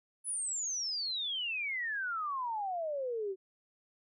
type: exponential sweep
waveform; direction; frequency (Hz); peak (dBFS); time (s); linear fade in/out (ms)
sine; down; 10380 to 370; -33; 0.24-3.36; 50
effects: none